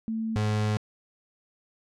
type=tone pair in turn; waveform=sine / 35% pulse; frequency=222.8 / 106.4 Hz; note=A3 / G#2; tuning=+22 / +42 cents; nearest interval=octave + minor second; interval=1280 cents; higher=first; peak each=-27 / -22 dBFS; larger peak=second; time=0.08-0.36 / 0.36-0.77 s; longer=second; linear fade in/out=0 ms; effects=low-pass 7000 Hz 12 dB/octave